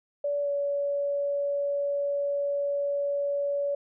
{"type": "tone with pitch glide", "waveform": "sine", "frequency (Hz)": [575, 568.1], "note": ["D5", "C#5"], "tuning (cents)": [-37, 42], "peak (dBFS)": -25, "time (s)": [0.24, 3.75], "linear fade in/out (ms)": 5, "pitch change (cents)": -21, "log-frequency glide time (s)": [0.42, 0.49], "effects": []}